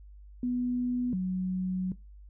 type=tone pair in turn; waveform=sine; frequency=246.9 / 184.97 Hz; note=B3 / F#3; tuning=0 / 0 cents; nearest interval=perfect fourth; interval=500 cents; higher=first; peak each=-27 dBFS; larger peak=neither; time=0.43-1.13 / 1.13-1.92 s; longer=second; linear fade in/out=2 ms; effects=noise-tail reverb RT60 0.2 s tail -18 dB re dry + added 50 Hz sine -47 dBFS peak until 2.29 s